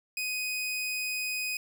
sawtooth tone, 2500 Hz, D#7, 8 cents sharp, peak -27 dBFS, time 0.17-1.57 s, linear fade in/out 2 ms, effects none

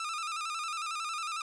sawtooth tone with vibrato, 1273 Hz, D#6, 39 cents sharp, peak -30 dBFS, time 0-1.42 s, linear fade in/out 2 ms, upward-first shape square, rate 11 Hz, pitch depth 70 cents each way, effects resampled to 22050 Hz

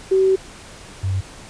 sine tone pair in turn, 381.3 / 95.33 Hz, G4 / G2, -48 / -48 cents, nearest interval 2 octaves, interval 2400 cents, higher first, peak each -12 / -18 dBFS, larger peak first, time 0.11-0.36 / 1.03-1.21 s, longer first, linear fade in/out 10 ms, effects pink hiss -40 dBFS RMS until 1.49 s + resampled to 22050 Hz

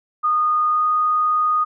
sine tone with pitch glide, 1229 to 1237.5 Hz, D#6 to D#6, -22 to -10 cents, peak -15 dBFS, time 0.23-1.65 s, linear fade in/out 20 ms, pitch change +12 cents, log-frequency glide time 0.7-0.85 s, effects none

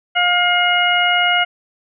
harmonic tone with a mistuned harmonic, 709 Hz, F5, 26 cents sharp, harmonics 1 / 2 / 3 / 4, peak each -18 / -18 / -18 / -18 dBFS, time 0.15-1.45 s, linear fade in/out 20 ms, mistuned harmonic 4, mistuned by +32 cents, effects none

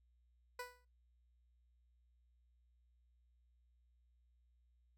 15% pulse tone with exponential decay, 493.9 Hz, B4, in tune, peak -35 dBFS, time 0.59-0.85 s, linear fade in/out 5 ms, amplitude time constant 55 ms, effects noise-tail reverb RT60 0.2 s tail -18 dB re dry + added 60 Hz sine -70 dBFS peak until 4.97 s

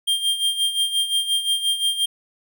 square tone with tremolo, 3195 Hz, G7, 32 cents sharp, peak -17 dBFS, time 0.07-2.06 s, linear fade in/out 10 ms, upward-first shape sine, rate 5.7 Hz, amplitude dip 70%, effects none

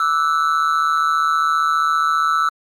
triangle tone with amplitude modulation, 1318.5 Hz, E6, in tune, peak -9 dBFS, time 0-2.49 s, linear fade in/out 2 ms, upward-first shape sine, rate 155 Hz, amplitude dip 85%, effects Opus 24 kbps

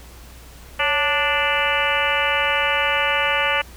harmonic tone with a mistuned harmonic, 293.4 Hz, D4, 2 cents flat, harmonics 2 / 3 / 4 / 5 / 6 / 7 / 8 / 9 / 10, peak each -26 / -26 / -26 / -26 / -26 / -26 / -26 / -26 / -26 dBFS, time 0.79-3.62 s, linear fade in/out 10 ms, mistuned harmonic 2, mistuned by -85 cents, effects added 60 Hz sine -41 dBFS peak until 3.76 s + pink hiss -45 dBFS RMS until 3.76 s

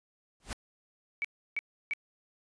pink noise with exponential growth, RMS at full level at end -33 dBFS, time 0.4-0.53 s, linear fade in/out 1 ms, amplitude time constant 27 ms
sine tone bursts, 2275 Hz, C#7, 44 cents sharp, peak -29 dBFS, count 3, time 1.22-1.935 s, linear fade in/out 0 ms, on 25 ms, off 320 ms
effects resampled to 22050 Hz

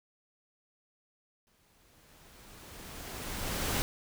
pink noise with exponential growth, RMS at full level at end -30 dBFS, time 1.47-3.82 s, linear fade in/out 0 ms, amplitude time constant 510 ms, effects none

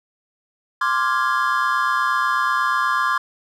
triangle chord, D half-diminished seventh, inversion third, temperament equal, 1046.5 / 1174.7 / 1396.9 / 1661.2 Hz, C6 / D6 / F6 / Ab6, 0 / 0 / 0 / 0 cents, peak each -20 / -20 / -23 / -22 dBFS, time 0.81-3.18 s, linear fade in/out 5 ms, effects none

